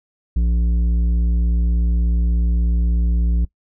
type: tone with tanh clipping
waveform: triangle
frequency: 58.27 Hz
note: A#1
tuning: in tune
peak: -16 dBFS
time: 0.36-3.45 s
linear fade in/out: 5 ms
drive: 13 dB
effects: noise-tail reverb RT60 0.1 s tail -21 dB re dry